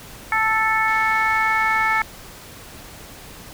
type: harmonic tone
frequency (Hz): 440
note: A4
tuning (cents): 0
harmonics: 2 / 3 / 4 / 5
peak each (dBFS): -22 / -22 / -22 / -22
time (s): 0.32-2.02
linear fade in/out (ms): 2
type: click train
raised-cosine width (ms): 0.2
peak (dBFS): -23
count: 268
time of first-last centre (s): 0.88-2.016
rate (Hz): 235
effects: pink hiss -40 dBFS RMS until 3.53 s